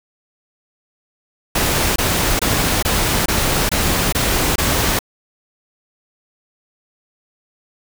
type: noise bursts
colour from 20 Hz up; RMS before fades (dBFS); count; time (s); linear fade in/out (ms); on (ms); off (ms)
pink; -17; 8; 1.55-4.991; 5; 410; 23
effects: none